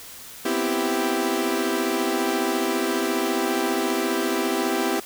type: chord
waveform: sawtooth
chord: C major seventh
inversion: third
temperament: equal with one note detuned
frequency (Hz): 246.9 / 261.6 / 330.6 / 392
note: B3 / C4 / E4 / G4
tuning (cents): 0 / 0 / +5 / 0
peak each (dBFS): -26 / -25 / -22 / -22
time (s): 0.45-5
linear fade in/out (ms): 5
effects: white hiss -41 dBFS RMS until 5.05 s